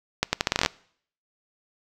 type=accelerating click train; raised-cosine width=0.2 ms; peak=-3 dBFS; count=11; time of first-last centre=0.23-0.661 s; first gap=100 ms; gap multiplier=0.79; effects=noise-tail reverb RT60 0.6 s tail -23 dB re dry